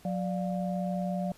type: tone cluster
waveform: sine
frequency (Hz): 182.5 / 588 / 706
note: F#3 / D5 / F5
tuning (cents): -24 / +2 / +19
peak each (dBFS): -30 / -36 / -37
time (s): 0.05-1.32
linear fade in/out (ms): 2
effects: pink hiss -57 dBFS RMS until 1.37 s + resampled to 32000 Hz